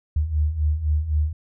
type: beating tone pair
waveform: sine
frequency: 73.42 / 77.32 Hz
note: D2 / D#2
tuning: 0 / -10 cents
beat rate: 3.9 Hz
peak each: -25 / -20 dBFS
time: 0.16-1.33 s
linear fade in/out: 5 ms
effects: none